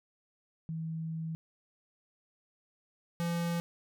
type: tone pair in turn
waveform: sine / square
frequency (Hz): 161.6 / 170.52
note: E3 / F3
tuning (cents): -34 / -41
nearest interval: minor second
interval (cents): 93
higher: second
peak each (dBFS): -34 / -31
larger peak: second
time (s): 0.69-1.35 / 3.2-3.6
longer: first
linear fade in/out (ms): 0
effects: none

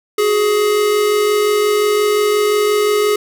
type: tone pair together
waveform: square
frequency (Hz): 373.5 / 419.2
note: F#4 / G#4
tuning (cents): +16 / +16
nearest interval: major second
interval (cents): 200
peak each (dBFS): -23 / -13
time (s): 0.18-3.16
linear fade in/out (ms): 5
effects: none

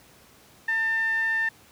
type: tone with band-pass filter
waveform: sawtooth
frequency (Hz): 898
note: A5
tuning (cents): +35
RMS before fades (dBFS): -25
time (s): 0.68-1.49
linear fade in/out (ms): 5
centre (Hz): 1800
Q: 8.6
effects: pink hiss -54 dBFS RMS until 1.71 s + high-pass 80 Hz 12 dB/octave

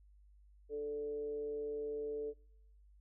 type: tone with frequency modulation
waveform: sine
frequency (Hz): 440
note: A4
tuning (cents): 0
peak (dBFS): -37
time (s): 0.69-2.34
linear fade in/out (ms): 50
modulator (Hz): 144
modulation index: 0.35
effects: noise-tail reverb RT60 0.8 s tail -26 dB re dry + added 50 Hz sine -60 dBFS peak until 3 s

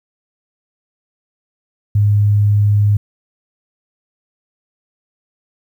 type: tone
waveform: sine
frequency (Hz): 103.3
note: G#2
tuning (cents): -9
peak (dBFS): -9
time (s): 1.95-2.97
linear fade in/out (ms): 5
effects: 8-bit

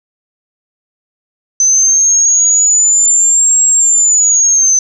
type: linear two-way sweep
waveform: sine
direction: up then down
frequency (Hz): 6110 to 7610 to 6110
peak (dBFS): -6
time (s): 1.6-4.79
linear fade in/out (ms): 2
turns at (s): 3.65
effects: none

